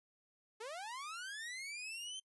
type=linear sweep; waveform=sawtooth; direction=up; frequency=415.9 to 3136 Hz; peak=-40 dBFS; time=0.6-2.2 s; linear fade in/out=10 ms; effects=noise-tail reverb RT60 0.1 s tail -24 dB re dry + resampled to 24000 Hz